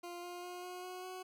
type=tone with pitch steps; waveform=20% pulse; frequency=349.2 / 353.3 / 357.4 / 361.5 / 365.7 / 370 Hz; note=F4 / F4 / F4 / F#4 / F#4 / F#4; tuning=0 / +20 / +40 / -40 / -20 / 0 cents; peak=-39 dBFS; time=0.03-1.23 s; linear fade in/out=10 ms; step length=200 ms; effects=none